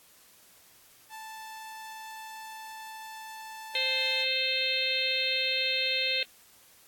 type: tone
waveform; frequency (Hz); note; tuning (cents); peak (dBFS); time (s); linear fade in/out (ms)
sawtooth; 880; A5; 0; -37; 1.09-4.26; 50
type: harmonic tone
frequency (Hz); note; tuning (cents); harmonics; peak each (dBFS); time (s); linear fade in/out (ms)
523; C5; -1; 1 / 3 / 4 / 5 / 6 / 7 / 8; -37 / -43 / -35 / -31 / -35 / -32 / -32; 3.75-6.23; 2
effects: white hiss -58 dBFS RMS until 6.87 s + AAC 64 kbps